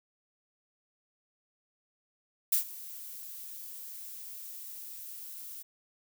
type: noise with ADSR envelope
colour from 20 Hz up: violet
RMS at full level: -24 dBFS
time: 2.52-5.63 s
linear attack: 6 ms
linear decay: 110 ms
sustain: -20 dB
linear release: 13 ms
effects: none